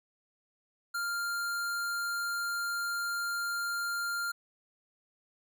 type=tone; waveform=square; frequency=1396.9 Hz; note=F6; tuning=in tune; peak=-32 dBFS; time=0.94-4.32 s; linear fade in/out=10 ms; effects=none